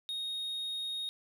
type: tone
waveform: triangle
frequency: 3729 Hz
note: A#7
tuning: in tune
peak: -33 dBFS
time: 0.09-1.09 s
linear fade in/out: 0 ms
effects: none